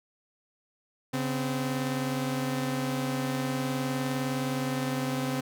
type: tone pair together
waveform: sawtooth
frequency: 138.55 / 257.5 Hz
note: C#3 / C4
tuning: -1 / -28 cents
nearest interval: major seventh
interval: 1073 cents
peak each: -28 / -26 dBFS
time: 1.13-5.41 s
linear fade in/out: 10 ms
effects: none